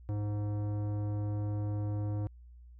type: tone with tanh clipping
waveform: sine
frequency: 103.9 Hz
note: G#2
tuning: 1 cent sharp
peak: -33 dBFS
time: 0.09-2.27 s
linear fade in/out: 0 ms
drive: 15 dB
effects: added 60 Hz sine -50 dBFS peak until 2.79 s